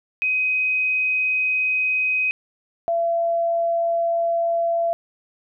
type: tone pair in turn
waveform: sine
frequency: 2517 / 675.8 Hz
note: D#7 / E5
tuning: +19 / +43 cents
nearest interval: octave + major seventh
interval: 2276 cents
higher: first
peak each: -18 dBFS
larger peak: neither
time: 0.22-2.31 / 2.88-4.93 s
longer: first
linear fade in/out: 0 ms
effects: none